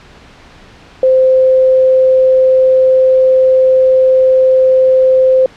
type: tone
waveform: sine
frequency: 520 Hz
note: C5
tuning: 11 cents flat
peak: -5 dBFS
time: 1.03-5.46 s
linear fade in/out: 2 ms
effects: pink hiss -39 dBFS RMS until 5.56 s + low-pass 4000 Hz 12 dB/octave